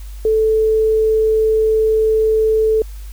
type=tone; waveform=sine; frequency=438.5 Hz; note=A4; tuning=6 cents flat; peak=-11 dBFS; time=0.25-2.82 s; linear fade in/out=2 ms; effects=added 50 Hz sine -28 dBFS peak until 3.12 s + white hiss -46 dBFS RMS until 3.12 s